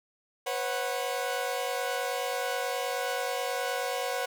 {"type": "chord", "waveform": "sawtooth", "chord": "B suspended second", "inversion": "none", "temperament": "equal with one note detuned", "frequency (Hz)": [493.9, 543.3, 740], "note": ["B4", "C#5", "F#5"], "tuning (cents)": [0, -35, 0], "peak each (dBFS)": -30, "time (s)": [0.46, 4.26], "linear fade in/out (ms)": 10, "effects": []}